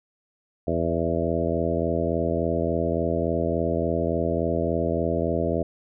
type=harmonic tone with a mistuned harmonic; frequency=83.5 Hz; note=E2; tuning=23 cents sharp; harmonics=1 / 2 / 3 / 4 / 5 / 6 / 7 / 8; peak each=-30 / -30 / -30 / -30 / -30 / -30 / -30 / -30 dBFS; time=0.67-5.63 s; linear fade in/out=5 ms; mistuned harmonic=8; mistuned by=-16 cents; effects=none